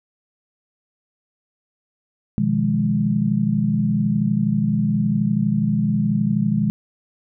sine chord, F half-diminished seventh, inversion second, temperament equal, 123.47 / 155.56 / 174.61 / 207.7 Hz, Cb3 / Eb3 / F3 / Ab3, 0 / 0 / 0 / 0 cents, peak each -24 / -23 / -25 / -19 dBFS, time 2.38-6.7 s, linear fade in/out 0 ms, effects none

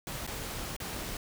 pink noise with dropouts, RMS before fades -38 dBFS, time 0.07-1.17 s, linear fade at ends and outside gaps 2 ms, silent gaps 0.267-0.274 / 0.765-0.801 s, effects none

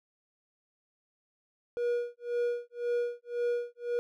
triangle tone with tremolo, 480 Hz, B4, 49 cents flat, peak -24 dBFS, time 1.77-3.99 s, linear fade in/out 0 ms, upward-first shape sine, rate 1.9 Hz, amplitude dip 100%, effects none

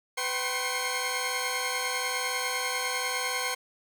15% pulse tone cluster, 501 / 772 / 1069 / 2148 Hz, B4 / G5 / C6 / C7, +25 / -27 / +37 / +45 cents, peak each -28 / -29 / -27 / -27 dBFS, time 0.17-3.55 s, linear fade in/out 10 ms, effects none

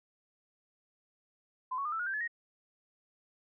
sine tone with pitch steps, 1020 / 1112.3 / 1213 / 1322.8 / 1442.5 / 1573.1 / 1715.4 / 1870.7 Hz, C6 / C#6 / D#6 / E6 / F#6 / G6 / A6 / A#6, -44 / +6 / -44 / +6 / -44 / +6 / -44 / +6 cents, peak -32 dBFS, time 1.71-2.278 s, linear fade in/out 10 ms, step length 71 ms, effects none

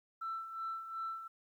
sine tone with tremolo, 1333 Hz, E6, 19 cents sharp, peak -35 dBFS, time 0.21-1.28 s, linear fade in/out 10 ms, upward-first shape sine, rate 2.7 Hz, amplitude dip 65%, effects tanh soft clip ceiling -33 dBFS + 12-bit

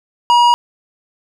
sine tone with tanh clipping, 958 Hz, A#5, 47 cents sharp, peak -9 dBFS, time 0.3-0.54 s, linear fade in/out 0 ms, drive 12 dB, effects none

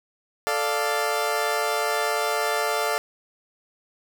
20% pulse chord, D minor, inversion second, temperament equal, 440 / 587.3 / 698.5 Hz, A4 / D5 / F5, 0 / 0 / 0 cents, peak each -22 dBFS, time 0.47-2.98 s, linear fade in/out 0 ms, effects none

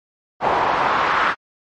pink noise with band-pass filter sweep, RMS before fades -18 dBFS, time 0.4-1.35 s, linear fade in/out 50 ms, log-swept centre 770 to 1400 Hz, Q 2.2, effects low-pass 4000 Hz 12 dB/octave + MP3 48 kbps

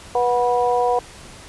harmonic tone, 244.3 Hz, B3, 19 cents flat, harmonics 2 / 3 / 4, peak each -19 / -19 / -23 dBFS, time 0.15-0.99 s, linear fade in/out 2 ms, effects pink hiss -41 dBFS RMS until 1.48 s + resampled to 24000 Hz

